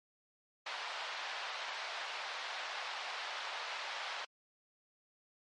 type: band-pass noise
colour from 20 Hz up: pink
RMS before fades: -42 dBFS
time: 0.66-4.25 s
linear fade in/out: 5 ms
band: 700 to 4500 Hz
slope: 24 dB/octave
effects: MP3 48 kbps